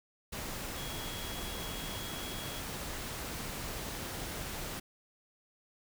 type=tone in noise; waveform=sine; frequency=3320 Hz; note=G#7; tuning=1 cent flat; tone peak=-46 dBFS; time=0.77-2.6 s; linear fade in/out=10 ms; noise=pink; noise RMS=-40 dBFS; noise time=0.32-4.8 s; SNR=-9 dB; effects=none